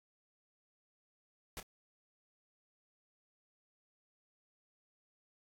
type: noise with echo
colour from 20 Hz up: pink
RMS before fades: -44 dBFS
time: 1.57-1.6 s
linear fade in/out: 0 ms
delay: 28 ms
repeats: 1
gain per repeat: -11 dB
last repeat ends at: 1.628 s
effects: AAC 48 kbps